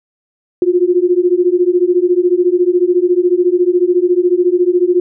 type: beating tone pair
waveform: sine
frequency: 350 / 364 Hz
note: F4 / F#4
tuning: +4 / -28 cents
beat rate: 14 Hz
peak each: -12 dBFS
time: 0.62-5 s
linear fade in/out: 2 ms
effects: none